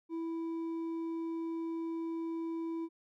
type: tone with hard clipping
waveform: sine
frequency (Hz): 329.6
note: E4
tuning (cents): 0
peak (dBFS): -36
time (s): 0.09-2.89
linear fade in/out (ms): 50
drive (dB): 4
effects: none